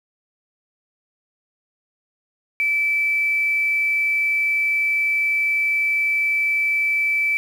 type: tone with quantisation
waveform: sine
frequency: 2316 Hz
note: D7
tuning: 25 cents flat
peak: -17 dBFS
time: 2.6-7.37 s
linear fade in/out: 0 ms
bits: 7
effects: none